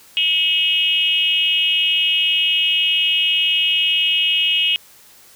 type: tone with frequency modulation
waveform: sine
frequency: 2894 Hz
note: F#7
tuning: 39 cents flat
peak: -14 dBFS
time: 0.17-4.76 s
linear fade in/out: 0 ms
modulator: 326 Hz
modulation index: 1
effects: white hiss -47 dBFS RMS until 5.35 s